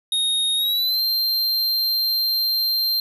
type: tone with pitch glide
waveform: square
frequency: 3729 to 4162 Hz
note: A#7 to C8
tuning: 0 to -10 cents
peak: -19 dBFS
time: 0.12-3 s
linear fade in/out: 2 ms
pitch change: +190 cents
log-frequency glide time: 0.56-1.01 s
effects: 10-bit